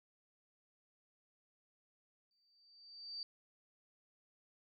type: tone with exponential growth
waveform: sine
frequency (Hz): 4632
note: D8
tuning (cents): -25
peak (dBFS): -40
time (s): 2.31-3.23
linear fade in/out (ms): 1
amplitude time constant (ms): 200
effects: none